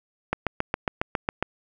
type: click train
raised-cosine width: 0.5 ms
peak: -8 dBFS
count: 9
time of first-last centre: 0.33-1.426 s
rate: 7.3 Hz
effects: none